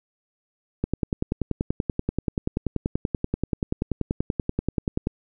click train, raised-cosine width 3 ms, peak -10 dBFS, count 45, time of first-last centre 0.84-5.071 s, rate 10.4 Hz, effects none

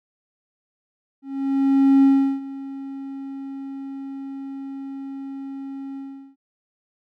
triangle tone with ADSR envelope, 272.6 Hz, C#4, 29 cents flat, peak -8 dBFS, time 1.22-6.36 s, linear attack 810 ms, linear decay 370 ms, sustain -20 dB, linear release 390 ms, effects tanh soft clip ceiling -4 dBFS

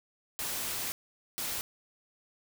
white noise bursts at uneven times, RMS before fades -35 dBFS, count 2, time 0.39-0.92 / 1.38-1.61 s, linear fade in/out 0 ms, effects none

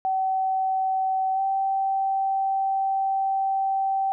sine tone with pitch glide, 762 to 775.8 Hz, G5 to G5, -49 to -18 cents, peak -21 dBFS, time 0.05-4.12 s, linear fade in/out 0 ms, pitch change +31 cents, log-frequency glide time 1.34-1.4 s, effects none

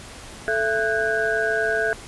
sine tone cluster, 438 / 669 / 1490 / 1619 Hz, A4 / E5 / F#6 / G#6, -8 / +25 / +12 / -45 cents, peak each -25 dBFS, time 0.48-1.93 s, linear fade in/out 0 ms, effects pink hiss -40 dBFS RMS until 2.07 s + resampled to 24000 Hz

